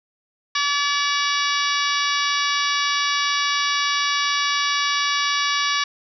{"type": "harmonic tone with a mistuned harmonic", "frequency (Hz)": 573, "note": "D5", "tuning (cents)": -43, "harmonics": [2, 3, 4, 5, 6, 7, 8, 9, 10], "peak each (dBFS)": [-24, -26, -27, -28, -29, -29, -30, -31, -31], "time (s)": [0.55, 5.84], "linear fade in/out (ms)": 5, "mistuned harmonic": 7, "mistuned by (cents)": -76, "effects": []}